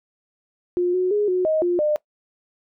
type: tone with pitch steps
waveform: sine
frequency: 355.3 / 366.8 / 415.5 / 365.5 / 627 / 352 / 602 Hz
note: F4 / F#4 / G#4 / F#4 / D#5 / F4 / D5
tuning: +30 / -15 / +1 / -21 / +13 / +14 / +43 cents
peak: -17 dBFS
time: 0.77-1.96 s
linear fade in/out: 0 ms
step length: 170 ms
effects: noise-tail reverb RT60 0.1 s tail -21 dB re dry